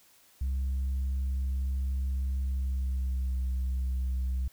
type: tone with pitch glide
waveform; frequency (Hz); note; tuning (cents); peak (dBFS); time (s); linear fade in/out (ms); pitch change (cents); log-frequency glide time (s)
sine; 66.3 to 64.19; C2 to C2; +23 to -32; -25; 0.41-4.48; 5; -55; 2.4-3.44
effects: tanh soft clip ceiling -26 dBFS + white hiss -61 dBFS RMS until 4.52 s